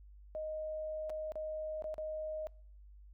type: tone with dropouts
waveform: sine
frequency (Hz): 622.3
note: D#5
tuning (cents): 0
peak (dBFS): -37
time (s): 0.35-2.47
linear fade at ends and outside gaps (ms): 0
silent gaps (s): 1.096-1.101 / 1.32-1.356 / 1.822-1.842 / 1.942-1.981
effects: noise-tail reverb RT60 0.6 s tail -26 dB re dry + added 50 Hz sine -53 dBFS peak until 3.13 s